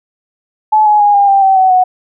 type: tone with pitch steps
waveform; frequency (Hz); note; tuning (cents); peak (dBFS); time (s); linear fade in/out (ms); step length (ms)
sine; 860 / 841.3 / 823.1 / 805.2 / 787.7 / 770.6 / 753.9 / 737.5; A5 / G#5 / G#5 / G5 / G5 / G5 / F#5 / F#5; -40 / +22 / -16 / +46 / +8 / -30 / +32 / -6; -5; 0.72-1.84; 10; 140
effects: none